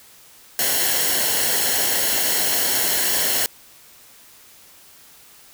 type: noise with comb filter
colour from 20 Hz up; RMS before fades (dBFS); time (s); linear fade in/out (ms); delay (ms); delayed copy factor
white; -20; 0.59-3.46; 0; 0.82; -0.6
effects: white hiss -48 dBFS RMS until 5.53 s